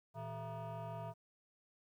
sine tone with frequency modulation, 392.4 Hz, G4, 2 cents sharp, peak -39 dBFS, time 0.14-1.14 s, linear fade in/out 50 ms, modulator 277 Hz, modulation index 2.2, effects tanh soft clip ceiling -41 dBFS + 12-bit

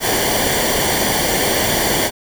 pink noise with comb filter, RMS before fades -17 dBFS, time 0-2.11 s, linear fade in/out 50 ms, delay 0.77 ms, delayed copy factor -0.7, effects none

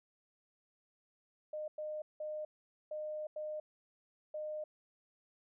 sine tone bursts at uneven times, 611 Hz, D#5, 32 cents flat, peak -38 dBFS, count 6, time 1.53-1.68 / 1.78-2.02 / 2.2-2.45 / 2.91-3.27 / 3.36-3.6 / 4.34-4.64 s, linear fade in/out 5 ms, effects none

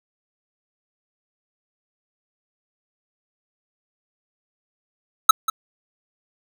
square tone with echo, 1300 Hz, E6, 24 cents flat, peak -5 dBFS, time 5.29-5.31 s, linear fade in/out 5 ms, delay 190 ms, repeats 1, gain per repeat -14 dB, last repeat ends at 5.5 s, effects none

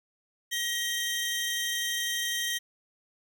sawtooth tone pair together, 1900 / 3156 Hz, A#6 / G7, +33 / +11 cents, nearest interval major sixth, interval 878 cents, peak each -28 dBFS, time 0.51-2.59 s, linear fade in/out 20 ms, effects none

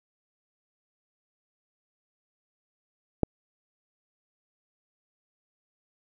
click, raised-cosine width 2 ms, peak -8 dBFS, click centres 3.233 s, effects none

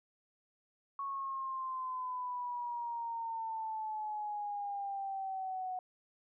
sine exponential sweep, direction down, 1108.7 to 736 Hz, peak -36 dBFS, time 0.99-5.79 s, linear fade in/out 2 ms, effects none

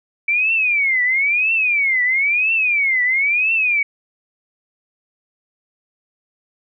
sine tone with vibrato, 2300 Hz, D7, 37 cents flat, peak -14 dBFS, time 0.28-3.83 s, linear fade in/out 5 ms, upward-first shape triangle, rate 1 Hz, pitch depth 290 cents each way, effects none

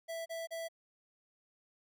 square tone bursts, 660 Hz, E5, 2 cents sharp, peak -39 dBFS, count 3, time 0.08-0.686 s, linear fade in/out 20 ms, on 180 ms, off 33 ms, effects none

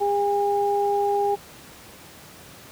sine tone pair together, 405 / 810 Hz, G#4 / G#5, -43 / -43 cents, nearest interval octave, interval 1200 cents, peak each -22 dBFS, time 0-1.36 s, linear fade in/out 20 ms, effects pink hiss -45 dBFS RMS until 2.71 s + high-pass 80 Hz 12 dB/octave

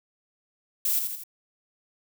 violet noise with echo, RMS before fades -25 dBFS, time 0.85-0.99 s, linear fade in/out 2 ms, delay 82 ms, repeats 3, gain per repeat -5 dB, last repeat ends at 1.236 s, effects none

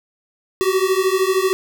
square beating tone pair, 372.2 / 385.2 Hz, F#4 / G4, +10 / -30 cents, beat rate 13 Hz, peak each -19 dBFS, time 0.61-1.53 s, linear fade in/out 0 ms, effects none

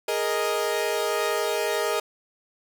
sawtooth chord, Ab suspended second, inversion none, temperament equal, 415.3 / 466.2 / 622.3 Hz, Ab4 / Bb4 / Eb5, 0 / 0 / 0 cents, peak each -24 dBFS, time 0.08-2 s, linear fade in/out 5 ms, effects none

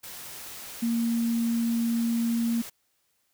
sine tone in noise, 232.1 Hz, A#3, 7 cents flat, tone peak -23 dBFS, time 0.82-2.62 s, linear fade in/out 10 ms, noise white, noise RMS -41 dBFS, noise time 0.03-2.7 s, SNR +15 dB, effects white hiss -72 dBFS RMS until 3.33 s

